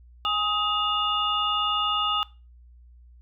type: tone cluster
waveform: sine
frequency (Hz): 825 / 1256 / 2846 / 3514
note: G#5 / D#6 / F7 / A7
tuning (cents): -12 / +16 / +32 / -3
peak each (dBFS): -33 / -25 / -27 / -32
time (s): 0.25-2.23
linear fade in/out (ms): 0
effects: noise-tail reverb RT60 0.3 s tail -20 dB re dry + added 60 Hz sine -48 dBFS peak until 3.21 s